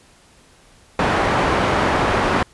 white low-pass noise, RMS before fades -18 dBFS, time 0.99-2.43 s, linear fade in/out 2 ms, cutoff 1200 Hz, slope 12 dB/octave, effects pink hiss -51 dBFS RMS until 2.53 s + resampled to 24000 Hz

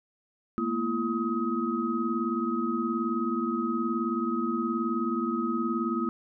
sine tone cluster, 220.7 / 239.6 / 337.9 / 1264 Hz, A3 / A#3 / E4 / D#6, +5 / +48 / +43 / +27 cents, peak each -33 / -30 / -31 / -32 dBFS, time 0.58-6.09 s, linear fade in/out 0 ms, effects none

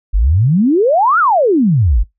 sine exponential two-way sweep, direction up then down, 43 to 1464 to 43 Hz, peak -8 dBFS, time 0.13-2.04 s, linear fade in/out 20 ms, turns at 1.19 s, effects noise-tail reverb RT60 0.2 s tail -25 dB re dry

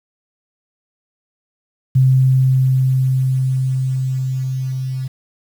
sine tone with level ramp, 130.81 Hz, C3, in tune, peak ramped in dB -8 to -20 dBFS, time 1.95-5.08 s, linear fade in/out 10 ms, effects 7-bit

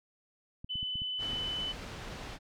clicks, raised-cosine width 5 ms, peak -31 dBFS, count 6, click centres 0.645 / 0.756 / 0.829 / 0.956 / 1.019 / 1.333 s
sine tone, 3010 Hz, F#7, 29 cents sharp, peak -33 dBFS, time 0.69-1.73 s, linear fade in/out 20 ms
pink low-pass noise, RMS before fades -43 dBFS, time 1.18-2.39 s, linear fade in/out 50 ms, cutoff 4600 Hz, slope 12 dB/octave
effects none

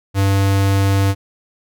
square tone, 98.1 Hz, G2, 2 cents sharp, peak -13 dBFS, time 0.14-1.15 s, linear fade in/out 50 ms, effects none

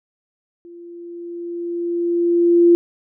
sine tone with level ramp, 344.2 Hz, F4, 25 cents flat, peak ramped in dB -37 to -7 dBFS, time 0.65-2.75 s, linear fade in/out 0 ms, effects none

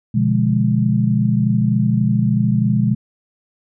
sine chord, B diminished seventh, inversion none, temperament equal, 123.47 / 146.83 / 174.61 / 207.7 Hz, B2 / D3 / F3 / Ab3, 0 / 0 / 0 / 0 cents, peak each -17 / -22 / -21 / -17 dBFS, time 0.14-2.95 s, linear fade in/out 10 ms, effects none

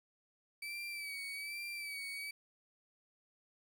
35% pulse tone with vibrato, 2300 Hz, D7, 37 cents flat, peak -39 dBFS, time 0.62-2.31 s, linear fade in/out 5 ms, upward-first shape sine, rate 1.2 Hz, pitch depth 50 cents each way, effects 11-bit

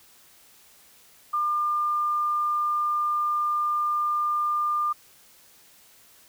sine tone, 1200 Hz, D6, 37 cents sharp, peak -22 dBFS, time 1.33-4.93 s, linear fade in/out 10 ms, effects white hiss -55 dBFS RMS until 6.28 s

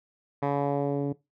10% pulse tone with low-pass filter sweep, 142 Hz, C#3, 42 cents sharp, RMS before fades -27 dBFS, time 0.42-1.13 s, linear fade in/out 10 ms, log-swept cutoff 1300 to 320 Hz, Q 1.2, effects noise-tail reverb RT60 0.2 s tail -18 dB re dry

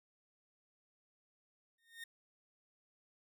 30% pulse tone with exponential growth, 1839 Hz, A#6, 24 cents flat, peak -40 dBFS, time 1.78-2.04 s, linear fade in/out 5 ms, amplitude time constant 56 ms, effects none

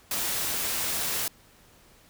white noise, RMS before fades -29 dBFS, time 0.11-1.28 s, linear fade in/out 2 ms, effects pink hiss -57 dBFS RMS until 2.09 s

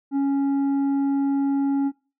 sine tone with tanh clipping, 277.2 Hz, C#4, in tune, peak -20 dBFS, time 0.11-1.92 s, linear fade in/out 50 ms, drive 6 dB, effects noise-tail reverb RT60 0.3 s tail -19 dB re dry

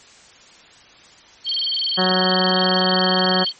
sine tone with vibrato, 3738 Hz, A#7, 4 cents sharp, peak -19 dBFS, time 1.44-3.53 s, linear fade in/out 50 ms, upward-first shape square, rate 20 Hz, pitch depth 290 cents each way
harmonic tone, 185 Hz, F#3, in tune, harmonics 1 / 2 / 3 / 4 / 5 / 6 / 7 / 8 / 9 / 10, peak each -21 / -24 / -24 / -24 / -30 / -29 / -29 / -31 / -29 / -31 dBFS, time 1.97-3.45 s, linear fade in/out 20 ms
effects white hiss -47 dBFS RMS until 3.59 s + MP3 32 kbps

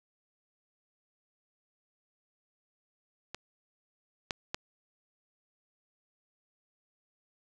clicks, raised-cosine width 0.2 ms, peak -21 / -14 / -15 dBFS, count 3, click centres 3.346 / 4.308 / 4.545 s, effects none

